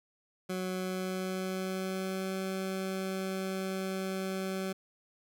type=tone with pitch glide; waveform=20% pulse; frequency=185 to 190.09 Hz; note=F#3 to F#3; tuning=0 to +47 cents; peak=-28 dBFS; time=0.49-4.73 s; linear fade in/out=10 ms; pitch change=+47 cents; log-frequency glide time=0.7-2.36 s; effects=none

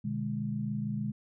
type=chord; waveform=sine; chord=G# diminished; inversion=first; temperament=equal with one note detuned; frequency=123.47 / 150.09 / 207.7 Hz; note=B2 / D3 / G#3; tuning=0 / +38 / 0 cents; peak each=-36 / -37 / -33 dBFS; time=0.04-1.12 s; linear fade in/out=10 ms; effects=none

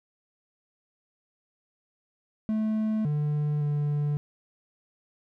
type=tone with pitch steps; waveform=triangle; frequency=217.2 / 148.6 / 146.8 Hz; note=A3 / D3 / D3; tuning=-22 / +21 / 0 cents; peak=-22 dBFS; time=2.49-4.17 s; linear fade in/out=0 ms; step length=560 ms; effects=none

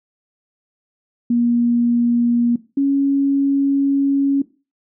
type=tone pair in turn; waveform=sine; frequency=238 / 277.3 Hz; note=A#3 / C#4; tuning=+36 / +1 cents; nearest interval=minor third; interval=265 cents; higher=second; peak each=-13 dBFS; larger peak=neither; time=1.3-2.56 / 2.77-4.42 s; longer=second; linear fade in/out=5 ms; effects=noise-tail reverb RT60 0.3 s tail -17 dB re dry

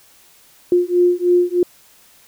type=beating tone pair; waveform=sine; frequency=353 / 356.2 Hz; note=F4 / F4; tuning=+19 / +34 cents; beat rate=3.2 Hz; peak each=-15 dBFS; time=0.72-1.63 s; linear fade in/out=2 ms; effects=white hiss -50 dBFS RMS until 2.27 s

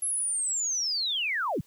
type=linear sweep; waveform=sine; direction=down; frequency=11175 to 87.31 Hz; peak=-26 dBFS; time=0.02-1.61 s; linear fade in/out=5 ms; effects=white hiss -62 dBFS RMS until 1.66 s

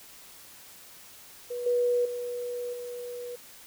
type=tone with level steps; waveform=sine; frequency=486.9 Hz; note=B4; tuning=25 cents flat; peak=-31 / -22 / -31 / -35 dBFS; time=1.5-3.36 s; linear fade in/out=10 ms; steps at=1.66 / 2.05 / 2.73 s; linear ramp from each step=5 ms; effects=white hiss -50 dBFS RMS until 3.66 s

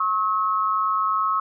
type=tone pair together; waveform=sine; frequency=1088 / 1285.7 Hz; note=C#6 / E6; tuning=-33 / -44 cents; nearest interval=minor third; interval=289 cents; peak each=-22 dBFS; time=0-1.4 s; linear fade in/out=5 ms; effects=none

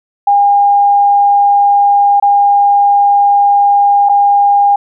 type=tone with dropouts; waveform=sine; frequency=809 Hz; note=G#5; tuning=46 cents flat; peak=-5 dBFS; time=0.27-4.76 s; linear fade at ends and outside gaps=5 ms; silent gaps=2.2-2.224 / 4.089-4.094 s; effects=none

